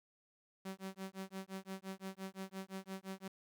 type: tone with tremolo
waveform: sawtooth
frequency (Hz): 191.3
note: G3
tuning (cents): -42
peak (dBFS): -37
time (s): 0.65-3.28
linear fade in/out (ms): 5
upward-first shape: sine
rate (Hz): 5.8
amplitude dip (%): 100
effects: 13-bit

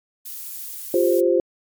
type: noise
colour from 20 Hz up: violet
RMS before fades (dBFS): -33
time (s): 0.25-1.21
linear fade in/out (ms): 10
type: chord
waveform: sine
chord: F suspended second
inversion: none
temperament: just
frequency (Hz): 349.2 / 392.9 / 523.8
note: F4 / G4 / C5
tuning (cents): 0 / +4 / +2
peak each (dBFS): -18 / -21 / -19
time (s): 0.94-1.4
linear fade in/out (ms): 2
effects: MP3 96 kbps

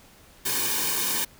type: noise with comb filter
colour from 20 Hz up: white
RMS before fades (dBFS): -26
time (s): 0.45-1.25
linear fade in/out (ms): 10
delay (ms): 1.5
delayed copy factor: -0.9
effects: pink hiss -53 dBFS RMS until 1.39 s

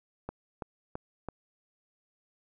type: click train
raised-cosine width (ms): 1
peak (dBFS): -22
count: 4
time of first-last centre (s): 0.29-1.287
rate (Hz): 3.01
effects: none

